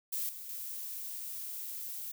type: noise with level steps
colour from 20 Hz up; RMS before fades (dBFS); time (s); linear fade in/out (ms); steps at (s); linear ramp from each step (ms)
violet; -35 / -45 / -41; 0.12-2.12; 10; 0.29 / 0.49; 2
effects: none